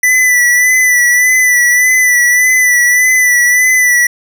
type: tone with vibrato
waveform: square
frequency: 1981 Hz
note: B6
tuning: 5 cents sharp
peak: -7 dBFS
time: 0.03-4.07 s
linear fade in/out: 5 ms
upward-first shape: sine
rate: 1.7 Hz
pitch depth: 36 cents each way
effects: none